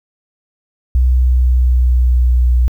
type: tone with pitch glide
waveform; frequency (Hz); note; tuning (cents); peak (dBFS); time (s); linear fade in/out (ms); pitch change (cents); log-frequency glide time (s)
sine; 63 to 61.31; B1 to B1; +35 to -12; -7; 0.95-2.68; 0; -47; 1.13-2.54
effects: tanh soft clip ceiling -4 dBFS + 8-bit